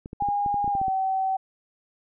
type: clicks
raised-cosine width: 3 ms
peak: -23 dBFS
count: 11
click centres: 0.059 / 0.131 / 0.223 / 0.287 / 0.462 / 0.543 / 0.644 / 0.678 / 0.752 / 0.815 / 0.882 s
type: tone with pitch glide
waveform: sine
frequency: 815 to 764.8 Hz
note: G#5 to G5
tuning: -33 to -43 cents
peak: -22 dBFS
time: 0.2-1.37 s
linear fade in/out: 10 ms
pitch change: -110 cents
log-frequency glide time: 0.71-0.84 s
effects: none